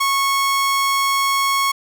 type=tone; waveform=sawtooth; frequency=1100 Hz; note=C#6; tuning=14 cents flat; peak=-12 dBFS; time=0-1.72 s; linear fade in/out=10 ms; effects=none

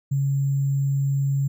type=tone with sample-and-hold; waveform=sine; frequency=138.59 Hz; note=C#3; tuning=in tune; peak=-19 dBFS; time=0.11-1.48 s; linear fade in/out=10 ms; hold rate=7350 Hz; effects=none

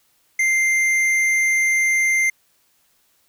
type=tone with tanh clipping; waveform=sine; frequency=2093 Hz; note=C7; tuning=in tune; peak=-17 dBFS; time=0.39-2.3 s; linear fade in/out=5 ms; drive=11 dB; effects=white hiss -62 dBFS RMS until 3.28 s

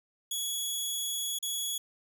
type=tone with dropouts; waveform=15% pulse; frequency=3365 Hz; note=G#7; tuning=22 cents sharp; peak=-24 dBFS; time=0.31-1.78 s; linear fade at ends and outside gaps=5 ms; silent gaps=1.388-1.426 s; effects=11-bit

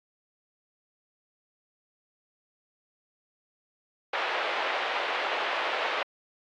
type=band-pass noise; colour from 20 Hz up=pink; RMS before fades=-30 dBFS; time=4.13-6.03 s; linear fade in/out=5 ms; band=530 to 3200 Hz; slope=24 dB/octave; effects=AAC 64 kbps

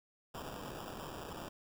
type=noise with sample-and-hold; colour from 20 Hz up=blue; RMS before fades=-45 dBFS; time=0.34-1.49 s; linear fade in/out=10 ms; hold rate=2100 Hz; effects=none

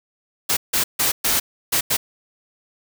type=noise bursts at uneven times; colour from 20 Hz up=white; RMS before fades=-19 dBFS; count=6; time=0.49-0.57 / 0.73-0.84 / 0.99-1.12 / 1.24-1.4 / 1.72-1.81 / 1.9-1.97 s; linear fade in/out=10 ms; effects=none

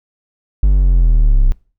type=linear sweep; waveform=triangle; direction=down; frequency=50.8 to 31.35 Hz; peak=-5 dBFS; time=0.63-1.52 s; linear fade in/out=0 ms; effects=noise-tail reverb RT60 0.4 s tail -24 dB re dry

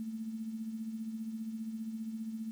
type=tone with tremolo; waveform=sine; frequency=222.2 Hz; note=A3; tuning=17 cents sharp; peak=-34 dBFS; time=0-2.51 s; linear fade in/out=0 ms; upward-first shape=triangle; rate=15 Hz; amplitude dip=60%; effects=10-bit

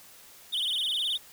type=tone with vibrato; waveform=triangle; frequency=3322 Hz; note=G#7; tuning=in tune; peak=-25 dBFS; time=0.52-1.18 s; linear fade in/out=20 ms; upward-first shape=sine; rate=19 Hz; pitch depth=200 cents each way; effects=white hiss -52 dBFS RMS until 1.32 s

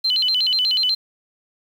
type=tone with vibrato; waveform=sine; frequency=3520 Hz; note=A7; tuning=in tune; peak=-16 dBFS; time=0.04-0.95 s; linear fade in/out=10 ms; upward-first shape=square; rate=8.2 Hz; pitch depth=280 cents each way; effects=7-bit

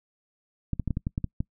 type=clicks; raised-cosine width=5 ms; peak=-15 dBFS; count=9; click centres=0.733 / 0.797 / 0.877 / 0.907 / 0.971 / 1.069 / 1.179 / 1.243 / 1.405 s; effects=noise-tail reverb RT60 0.1 s tail -25 dB re dry

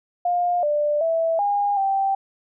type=tone with pitch steps; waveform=sine; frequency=707 / 592 / 657 / 813 / 781 Hz; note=F5 / D5 / E5 / G#5 / G5; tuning=+21 / +14 / -6 / -37 / -7 cents; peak=-18 dBFS; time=0.25-2.15 s; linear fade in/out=5 ms; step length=380 ms; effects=none

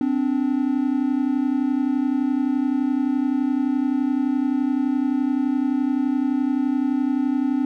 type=tone pair together; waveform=triangle; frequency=258.7 / 290.4 Hz; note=C4 / D4; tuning=-19 / -19 cents; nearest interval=major second; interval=200 cents; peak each=-19 / -20 dBFS; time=0.01-7.65 s; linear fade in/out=2 ms; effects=none

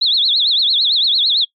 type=tone with vibrato; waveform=sine; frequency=3790 Hz; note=A#7; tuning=28 cents sharp; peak=-11 dBFS; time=0.01-1.45 s; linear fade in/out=10 ms; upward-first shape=triangle; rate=8.9 Hz; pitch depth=260 cents each way; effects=noise-tail reverb RT60 0.1 s tail -23 dB re dry + MP3 64 kbps

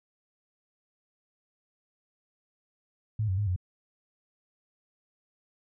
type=tone with pitch steps; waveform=sine; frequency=108.3 / 93.8 / 103.4 / 90.8 Hz; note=A2 / F#2 / G#2 / F#2; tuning=-27 / +24 / -7 / -32 cents; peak=-25 dBFS; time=3.19-3.562 s; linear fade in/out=5 ms; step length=93 ms; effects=none

